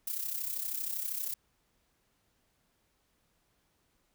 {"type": "noise with amplitude modulation", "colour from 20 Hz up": "violet", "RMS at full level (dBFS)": -33, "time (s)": [0.07, 1.34], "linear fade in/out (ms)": 5, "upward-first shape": "sine", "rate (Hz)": 32.7, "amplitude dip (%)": 65, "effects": ["pink hiss -74 dBFS RMS until 4.14 s"]}